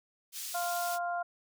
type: high-pass noise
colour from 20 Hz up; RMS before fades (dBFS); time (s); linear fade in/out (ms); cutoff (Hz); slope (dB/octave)
pink; -40; 0.32-0.99; 50; 4500; 12
type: harmonic tone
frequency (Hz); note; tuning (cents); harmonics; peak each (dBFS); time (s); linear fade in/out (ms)
349.2; F4; 0; 2 / 3 / 4; -32 / -42 / -38; 0.54-1.23; 10
effects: none